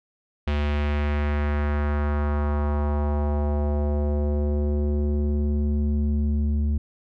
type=tone with low-pass filter sweep; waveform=square; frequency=73.42 Hz; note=D2; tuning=in tune; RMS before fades=-23 dBFS; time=0.47-6.78 s; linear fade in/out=5 ms; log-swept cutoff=3000 to 170 Hz; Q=1.7; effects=none